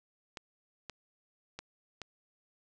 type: clicks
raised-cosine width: 0.2 ms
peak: -24 dBFS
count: 4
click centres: 0.372 / 0.897 / 1.59 / 2.017 s
effects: resampled to 22050 Hz + 11-bit